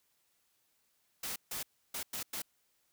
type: noise bursts at uneven times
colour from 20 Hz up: white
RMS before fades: -39 dBFS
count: 5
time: 1.23-1.36 / 1.51-1.63 / 1.94-2.03 / 2.13-2.23 / 2.33-2.42 s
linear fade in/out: 5 ms
effects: white hiss -75 dBFS RMS until 2.92 s